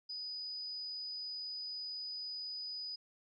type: tone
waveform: sine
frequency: 4971 Hz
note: D#8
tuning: 2 cents flat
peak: -40 dBFS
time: 0.09-2.96 s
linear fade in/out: 10 ms
effects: none